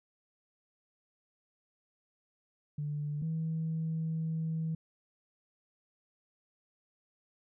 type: tone pair in turn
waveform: sine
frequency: 147.8 / 160.94 Hz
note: D3 / E3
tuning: +11 / -41 cents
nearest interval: minor second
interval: 148 cents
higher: second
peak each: -32 / -30 dBFS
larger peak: second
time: 2.78-3.22 / 3.22-4.75 s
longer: second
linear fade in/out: 5 ms
effects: tanh soft clip ceiling -27 dBFS